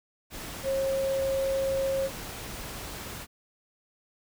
sine tone in noise, 540 Hz, C#5, 45 cents flat, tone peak -25 dBFS, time 0.63-2.1 s, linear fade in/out 50 ms, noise pink, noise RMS -39 dBFS, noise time 0.3-3.27 s, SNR +11 dB, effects none

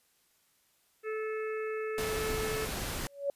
harmonic tone, 435.2 Hz, A4, 19 cents flat, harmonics 1 / 3 / 4 / 5 / 6, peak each -33 / -43 / -45 / -47 / -49 dBFS, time 1.03-2.68 s, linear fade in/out 50 ms
pink noise, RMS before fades -36 dBFS, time 1.98-3.07 s, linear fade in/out 0 ms
sine tone with exponential growth, 563 Hz, C#5, 27 cents sharp, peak -25 dBFS, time 3.05-3.3 s, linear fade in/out 2 ms, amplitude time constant 53 ms
effects white hiss -70 dBFS RMS until 3.35 s + resampled to 32000 Hz

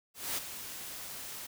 white noise with ADSR envelope, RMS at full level -33 dBFS, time 0.14-1.47 s, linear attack 230 ms, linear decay 23 ms, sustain -10 dB, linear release 13 ms, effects none

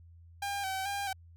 sawtooth tone with vibrato, 784 Hz, G5, in tune, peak -29 dBFS, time 0.42-1.13 s, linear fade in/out 5 ms, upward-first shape square, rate 2.3 Hz, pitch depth 40 cents each way, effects added 84 Hz sine -52 dBFS peak until 1.36 s

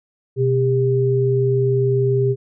sine tone pair together, 126.42 / 399.5 Hz, B2 / G4, +41 / +33 cents, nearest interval octave + minor sixth, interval 1992 cents, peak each -17 dBFS, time 0.36-2.36 s, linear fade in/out 50 ms, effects none

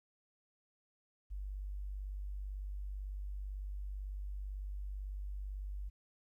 sine tone, 49 Hz, G1, in tune, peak -39 dBFS, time 1.3-5.9 s, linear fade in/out 20 ms, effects 13-bit

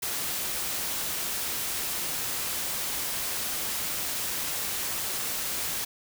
white noise, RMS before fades -31 dBFS, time 0.02-5.85 s, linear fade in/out 10 ms, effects none

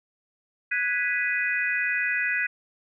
sine chord, G# minor seventh, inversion third, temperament equal, 1480 / 1661.2 / 1975.5 / 2489 Hz, F#6 / G#6 / B6 / D#7, 0 / 0 / 0 / 0 cents, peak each -30 / -29 / -27 / -29 dBFS, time 0.71-2.47 s, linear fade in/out 10 ms, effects none

